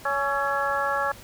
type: harmonic tone with a mistuned harmonic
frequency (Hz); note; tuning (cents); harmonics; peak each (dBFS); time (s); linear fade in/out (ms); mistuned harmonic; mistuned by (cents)
280; C#4; +18; 2 / 3 / 4 / 5 / 6; -29 / -29 / -29 / -29 / -29; 0.05-1.12; 5; 5; -56
effects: pink hiss -46 dBFS RMS until 1.23 s

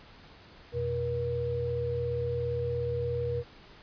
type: tone cluster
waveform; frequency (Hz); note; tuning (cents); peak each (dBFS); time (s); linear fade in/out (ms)
sine; 85.9 / 123.1 / 478.8; F2 / B2 / A#4; -28 / -5 / +46; -37 / -34 / -30; 0.72-3.44; 50
effects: pink hiss -53 dBFS RMS until 3.82 s + resampled to 11025 Hz

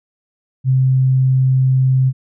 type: tone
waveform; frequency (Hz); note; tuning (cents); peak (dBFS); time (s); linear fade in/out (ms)
sine; 130.81; C3; 0; -10; 0.64-2.13; 50
effects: none

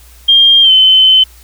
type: tone with pitch glide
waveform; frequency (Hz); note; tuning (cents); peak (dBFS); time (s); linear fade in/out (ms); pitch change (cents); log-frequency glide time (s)
sine; 3207 to 3059; G7 to G7; +39 to -43; -3; 0.28-1.24; 10; -82; 0.62-0.71
effects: added 60 Hz sine -38 dBFS peak until 1.43 s + white hiss -43 dBFS RMS until 1.43 s

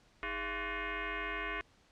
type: tone with frequency modulation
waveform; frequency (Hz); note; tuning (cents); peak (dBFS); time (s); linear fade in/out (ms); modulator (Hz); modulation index
sine; 316.4; D#4; +29; -35; 0.23-1.61; 0; 363; 6.2
effects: pink hiss -66 dBFS RMS until 1.91 s + low-pass 6000 Hz 12 dB/octave

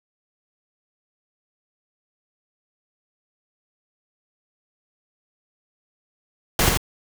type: noise with echo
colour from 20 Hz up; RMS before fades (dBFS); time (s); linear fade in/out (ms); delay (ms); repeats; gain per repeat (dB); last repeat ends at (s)
pink; -18; 6.59-6.69; 2; 84; 1; -3; 6.774
effects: none

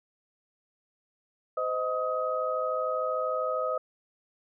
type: tone cluster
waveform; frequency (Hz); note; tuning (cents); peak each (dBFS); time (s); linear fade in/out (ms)
sine; 514 / 627 / 1261; C5 / D#5 / D#6; -31 / +13 / +23; -31; 1.57-3.78; 5
effects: none

